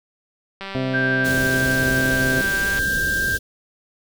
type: click train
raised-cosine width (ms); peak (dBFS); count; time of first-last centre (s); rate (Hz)
0.3; -16; 426; 0.61-2.789; 195
type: harmonic tone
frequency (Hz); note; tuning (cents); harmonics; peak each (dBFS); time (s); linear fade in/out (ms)
130.81; C3; 0; 1 / 2 / 3 / 4 / 5; -26 / -24 / -30 / -31 / -30; 0.75-2.41; 0
type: tone with pitch glide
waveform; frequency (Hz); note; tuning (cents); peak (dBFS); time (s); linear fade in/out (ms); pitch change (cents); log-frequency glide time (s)
sine; 1572 to 1582.9; G6 to G6; +4 to +16; -19; 0.93-3.38; 20; +12; 2.58-2.7
type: band-stop noise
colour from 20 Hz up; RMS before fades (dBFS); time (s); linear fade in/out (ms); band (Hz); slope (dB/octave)
pink; -28; 1.24-3.39; 20; 580 to 3100; 48
effects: none